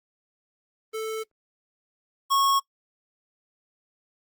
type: tone pair in turn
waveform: square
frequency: 440 / 1098.8 Hz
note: A4 / C#6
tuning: 0 / -16 cents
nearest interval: octave + major third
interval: 1584 cents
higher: second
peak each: -29 / -20 dBFS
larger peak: second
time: 0.93-1.24 / 2.3-2.6 s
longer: first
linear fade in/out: 20 ms
effects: noise-tail reverb RT60 0.1 s tail -22 dB re dry + Opus 24 kbps